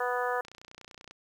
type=harmonic tone; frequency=246.9 Hz; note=B3; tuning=in tune; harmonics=2 / 3 / 4 / 5 / 6 / 7; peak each=-32 / -34 / -35 / -36 / -37 / -37 dBFS; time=0-0.41 s; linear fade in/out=5 ms
type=click train; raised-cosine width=0.2 ms; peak=-30 dBFS; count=21; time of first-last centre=0.45-1.11 s; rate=30.3 Hz
effects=9-bit